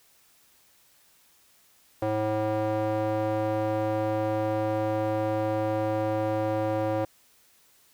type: tone with band-pass filter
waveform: square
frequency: 108 Hz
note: A2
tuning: 32 cents flat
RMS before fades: -27 dBFS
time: 2.02-7.05 s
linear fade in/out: 5 ms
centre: 570 Hz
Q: 1.8
effects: white hiss -61 dBFS RMS until 7.93 s